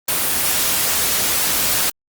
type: noise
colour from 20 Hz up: white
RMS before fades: -18 dBFS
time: 0.08-1.9 s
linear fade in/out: 5 ms
effects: Opus 24 kbps